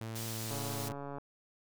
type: tone with pitch glide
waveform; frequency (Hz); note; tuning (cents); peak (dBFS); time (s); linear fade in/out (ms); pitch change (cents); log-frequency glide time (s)
sawtooth; 112.7 to 111.15; A2 to A2; +42 to +18; -35; 0.01-0.92; 0; -24; 0.26-0.46
type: high-pass noise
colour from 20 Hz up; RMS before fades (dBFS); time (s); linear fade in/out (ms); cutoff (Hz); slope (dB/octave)
pink; -43; 0.15-0.89; 10; 3800; 12
type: click train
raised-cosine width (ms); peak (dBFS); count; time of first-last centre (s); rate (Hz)
1; -29; 96; 0.51-1.184; 141
effects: none